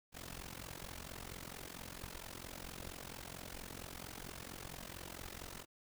pink noise with amplitude modulation, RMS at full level -45 dBFS, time 0.12-5.66 s, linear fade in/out 50 ms, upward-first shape sine, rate 44.4 Hz, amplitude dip 90%, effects none

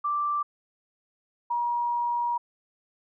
sine tone pair in turn, 1174 / 954.4 Hz, D6 / A#5, -1 / +41 cents, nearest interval major third, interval 358 cents, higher first, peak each -24 dBFS, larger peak neither, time 0.04-0.43 / 1.5-2.38 s, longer second, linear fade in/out 10 ms, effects none

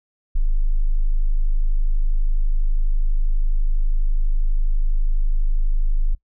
sine tone, 26.08 Hz, G#0, 8 cents sharp, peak -14 dBFS, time 0.35-6.15 s, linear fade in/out 10 ms, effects noise-tail reverb RT60 0.1 s tail -20 dB re dry

